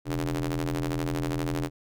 sawtooth ring-modulated tone, 82.3 Hz, E2, 2 cents flat, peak -20 dBFS, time 0.05-1.7 s, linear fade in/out 50 ms, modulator 212 Hz, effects none

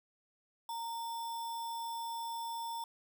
sine tone with sample-and-hold, 923 Hz, A#5, 17 cents flat, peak -37 dBFS, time 0.69-2.84 s, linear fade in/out 2 ms, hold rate 4410 Hz, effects none

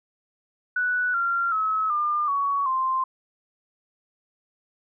sine tone with pitch steps, 1480 / 1380.9 / 1288.4 / 1202.1 / 1121.6 / 1046.5 Hz, F#6 / F6 / E6 / D6 / C#6 / C6, 0 / -20 / -40 / +40 / +20 / 0 cents, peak -21 dBFS, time 0.76-3.04 s, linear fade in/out 5 ms, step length 380 ms, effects none

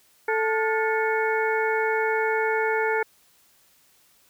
harmonic tone with a mistuned harmonic, 440 Hz, A4, in tune, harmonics 1 / 2 / 3 / 4 / 5, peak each -24 / -27 / -29 / -30 / -31 dBFS, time 0.28-3.03 s, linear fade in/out 5 ms, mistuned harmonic 3, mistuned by +140 cents, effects white hiss -60 dBFS RMS until 4.29 s

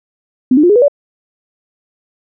sine tone with pitch steps, 255.4 / 300.2 / 352.9 / 414.9 / 487.7 / 573.4 Hz, C4 / D4 / F4 / G#4 / B4 / D5, -42 / +38 / +18 / -2 / -22 / -42 cents, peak -5 dBFS, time 0.51-0.882 s, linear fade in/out 5 ms, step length 62 ms, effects none

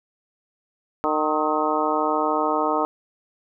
harmonic tone with a mistuned harmonic, 153.2 Hz, D#3, 27 cents flat, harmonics 2 / 3 / 4 / 5 / 6 / 7 / 8, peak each -27 / -27 / -27 / -27 / -27 / -27 / -27 dBFS, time 1.04-2.85 s, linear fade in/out 0 ms, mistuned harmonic 8, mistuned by +55 cents, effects none

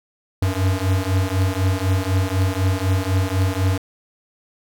square beating tone pair, 92.5 / 96.5 Hz, F#2 / G2, 0 / -27 cents, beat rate 4 Hz, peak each -21 dBFS, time 0.42-3.78 s, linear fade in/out 5 ms, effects none

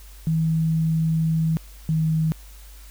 sine tone pair in turn, 160.9 / 158.78 Hz, E3 / D#3, -42 / +35 cents, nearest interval unison, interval 23 cents, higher first, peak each -18 dBFS, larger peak neither, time 0.27-1.57 / 1.89-2.32 s, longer first, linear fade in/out 0 ms, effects added 50 Hz sine -41 dBFS peak until 2.9 s + white hiss -50 dBFS RMS until 2.9 s

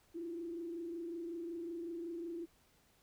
sine tone with frequency modulation, 338.3 Hz, E4, 45 cents sharp, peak -40 dBFS, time 0.14-2.46 s, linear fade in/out 20 ms, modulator 25.4 Hz, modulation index 0.56, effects pink hiss -70 dBFS RMS until 3.02 s

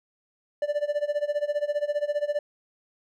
triangle tone with tremolo, 587.3 Hz, D5, in tune, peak -19 dBFS, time 0.62-2.39 s, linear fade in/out 2 ms, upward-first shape sine, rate 15 Hz, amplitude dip 90%, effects none

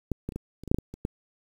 clicks, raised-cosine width 3 ms, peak -14 / -18 / -29 / -20 / -28 / -24 / -8 / -10 / -18 / -26 / -15 dBFS, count 11, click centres 0.117 / 0.29 / 0.322 / 0.36 / 0.636 / 0.677 / 0.715 / 0.745 / 0.786 / 0.94 / 1.051 s, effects 8-bit

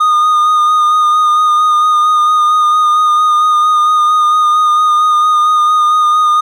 triangle tone with vibrato, 1228 Hz, D#6, 23 cents flat, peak -5 dBFS, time 0-6.41 s, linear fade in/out 10 ms, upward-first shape sine, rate 4.4 Hz, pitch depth 21 cents each way, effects none

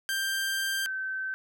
sawtooth / sine tone pair in turn, 1579 / 1540.3 Hz, G6 / G6, +12 / -31 cents, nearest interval unison, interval 43 cents, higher first, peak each -24 / -30 dBFS, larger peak first, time 0.09-0.86 / 0.86-1.34 s, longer first, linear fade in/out 0 ms, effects none

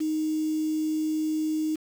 sine tone with quantisation, 311.1 Hz, D#4, in tune, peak -24 dBFS, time 0-1.76 s, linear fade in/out 10 ms, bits 7, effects none

